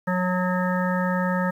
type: harmonic tone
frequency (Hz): 182.1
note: F#3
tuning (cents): -27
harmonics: 1 / 3 / 5 / 7 / 9 / 10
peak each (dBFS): -23 / -28 / -30 / -31 / -33 / -33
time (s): 0.07-1.51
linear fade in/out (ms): 10
effects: 9-bit